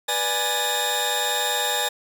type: tone cluster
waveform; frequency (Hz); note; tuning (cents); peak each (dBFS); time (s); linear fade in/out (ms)
sawtooth; 489.7 / 591 / 831 / 1752 / 3694; B4 / D5 / G#5 / A6 / A#7; -15 / +11 / +1 / -8 / -16; -27 / -28 / -23 / -28 / -22; 0.08-1.89; 10
effects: none